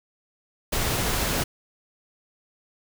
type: noise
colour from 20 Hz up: pink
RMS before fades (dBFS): -25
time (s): 0.72-1.44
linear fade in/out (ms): 10
effects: none